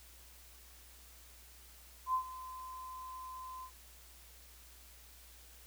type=tone with ADSR envelope; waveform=sine; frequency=1030 Hz; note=C6; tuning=28 cents flat; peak=-28 dBFS; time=2.06-3.71 s; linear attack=80 ms; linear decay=88 ms; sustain=-16 dB; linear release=76 ms; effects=added 60 Hz sine -59 dBFS peak until 5.66 s + white hiss -59 dBFS RMS until 5.66 s